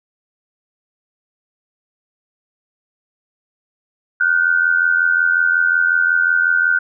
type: tone pair together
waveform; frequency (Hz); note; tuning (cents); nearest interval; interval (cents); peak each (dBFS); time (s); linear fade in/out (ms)
sine; 1437.5 / 1523; F6 / F#6; +50 / +50; minor second; 100; -15; 4.2-6.79; 10
effects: none